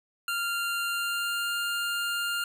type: tone with pitch glide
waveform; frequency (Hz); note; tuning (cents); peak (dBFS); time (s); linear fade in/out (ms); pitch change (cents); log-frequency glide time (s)
25% pulse; 1392 to 1401.7; F6 to F6; -6 to +6; -24; 0.28-2.44; 2; +12; 0.86-1.53
effects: none